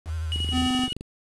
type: tone with vibrato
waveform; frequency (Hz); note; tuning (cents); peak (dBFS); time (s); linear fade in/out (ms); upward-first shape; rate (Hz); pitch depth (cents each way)
sine; 80.5; E2; -41; -26; 0.05-0.69; 50; sine; 12; 44
type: tone with tremolo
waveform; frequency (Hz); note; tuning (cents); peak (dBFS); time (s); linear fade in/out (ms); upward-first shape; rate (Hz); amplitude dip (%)
triangle; 2911; F#7; -29; -25; 0.32-0.93; 0; square; 12; 50
type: click train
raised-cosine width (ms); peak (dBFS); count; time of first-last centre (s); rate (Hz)
3; -23; 16; 0.36-1.009; 23.1
type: tone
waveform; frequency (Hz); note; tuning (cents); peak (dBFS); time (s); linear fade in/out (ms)
square; 254.1; B3; +49; -23; 0.51-0.89; 50
effects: resampled to 24000 Hz + 7-bit

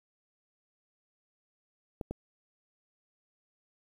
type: clicks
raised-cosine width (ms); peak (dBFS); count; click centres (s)
2; -22; 2; 2.012 / 2.11
effects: 9-bit

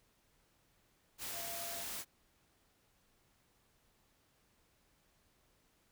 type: tone in noise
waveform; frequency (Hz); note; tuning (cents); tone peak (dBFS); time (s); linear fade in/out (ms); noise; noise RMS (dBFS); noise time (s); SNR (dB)
sine; 682; F5; -41; -47; 1.32-1.85; 50; white; -43; 1.18-2.05; -7
effects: pink hiss -73 dBFS RMS until 5.91 s

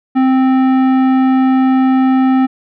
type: tone with tanh clipping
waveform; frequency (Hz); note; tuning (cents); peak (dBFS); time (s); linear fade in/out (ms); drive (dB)
sine; 261.6; C4; 0; -10; 0.15-2.47; 20; 14
effects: none

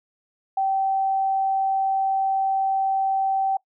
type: tone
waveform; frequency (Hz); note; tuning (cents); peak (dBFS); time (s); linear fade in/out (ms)
sine; 774; G5; -22; -19; 0.57-3.57; 5
effects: noise-tail reverb RT60 0.1 s tail -22 dB re dry

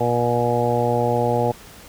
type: harmonic tone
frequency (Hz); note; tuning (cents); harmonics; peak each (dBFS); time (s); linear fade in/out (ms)
120; B2; -49; 1 / 2 / 3 / 4 / 5 / 6 / 7; -24 / -27 / -28 / -22 / -25 / -26 / -24; 0-1.52; 10
effects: pink hiss -43 dBFS RMS until 1.88 s

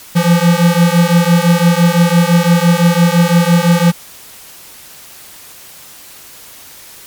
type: beating tone pair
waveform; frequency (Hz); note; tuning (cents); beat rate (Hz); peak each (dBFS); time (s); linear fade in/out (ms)
square; 168.9 / 174.8; E3 / F3; +42 / +2; 5.9; -11; 0.15-3.92; 20
effects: white hiss -36 dBFS RMS until 7.06 s + MP3 96 kbps

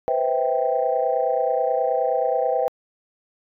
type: chord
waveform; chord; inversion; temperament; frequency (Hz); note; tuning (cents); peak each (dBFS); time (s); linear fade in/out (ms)
sine; C major seventh; third; equal with one note detuned; 493.9 / 523.3 / 650.9 / 784; B4 / C5 / E5 / G5; 0 / 0 / -22 / 0; -24; 0.08-2.68; 0
effects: tanh soft clip ceiling -8 dBFS

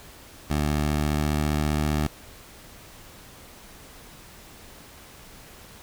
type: tone with pitch glide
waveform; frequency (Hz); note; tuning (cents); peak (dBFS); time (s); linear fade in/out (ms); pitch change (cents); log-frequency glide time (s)
15% pulse; 74.4 to 75.22; D2 to D2; +23 to +42; -16; 0.5-2.07; 5; +19; 0.62-1.64
effects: pink hiss -47 dBFS RMS until 5.82 s

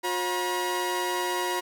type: tone cluster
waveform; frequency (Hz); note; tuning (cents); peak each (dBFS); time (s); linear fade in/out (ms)
sawtooth; 358.4 / 540 / 959; F4 / C#5 / A#5; +45 / -45 / +49; -26 / -33 / -25; 0.03-1.61; 20
effects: none

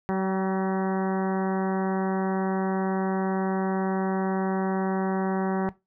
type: harmonic tone with a mistuned harmonic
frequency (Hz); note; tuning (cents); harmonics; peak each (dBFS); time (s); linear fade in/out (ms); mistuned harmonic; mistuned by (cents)
190; F#3; +46; 1 / 2 / 3 / 4 / 5 / 6 / 7 / 8 / 9 / 10; -26 / -29 / -36 / -32 / -35 / -39 / -43 / -42 / -43 / -46; 0.09-5.69; 0; 4; +18
effects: noise-tail reverb RT60 0.2 s tail -17 dB re dry

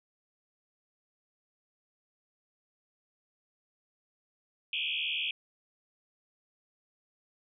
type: tone with frequency modulation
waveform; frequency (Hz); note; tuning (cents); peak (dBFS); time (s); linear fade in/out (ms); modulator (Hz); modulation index
sine; 2897; F#7; -37; -30; 4.73-5.31; 2; 77; 6.2
effects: none

